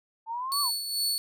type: exponential two-way sweep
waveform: sine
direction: up then down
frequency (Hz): 883 to 1174.7 to 883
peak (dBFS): -30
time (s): 0.26-0.71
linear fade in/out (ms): 50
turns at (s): 0.61
type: tone with tremolo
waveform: sawtooth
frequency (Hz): 4435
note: C#8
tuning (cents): 0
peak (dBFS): -22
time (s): 0.52-1.18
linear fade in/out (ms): 0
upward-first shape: sine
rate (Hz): 2.3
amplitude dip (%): 60
effects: none